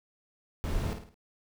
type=noise with echo; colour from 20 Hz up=brown; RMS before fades=-30 dBFS; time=0.64-0.93 s; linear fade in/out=0 ms; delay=53 ms; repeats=4; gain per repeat=-7 dB; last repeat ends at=1.142 s; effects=none